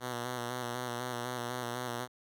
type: tone with vibrato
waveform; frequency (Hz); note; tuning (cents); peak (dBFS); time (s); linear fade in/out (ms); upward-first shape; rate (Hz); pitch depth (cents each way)
5% pulse; 122.4; B2; -15; -24; 0-2.08; 50; square; 4; 36
effects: none